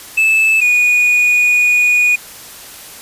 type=tone pair in turn; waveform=triangle; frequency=2622 / 2460 Hz; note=E7 / D#7; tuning=-10 / -20 cents; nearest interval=minor second; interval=110 cents; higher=first; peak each=-7 dBFS; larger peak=neither; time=0.17-0.61 / 0.61-2.16 s; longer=second; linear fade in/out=10 ms; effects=white hiss -34 dBFS RMS until 3.01 s + resampled to 32000 Hz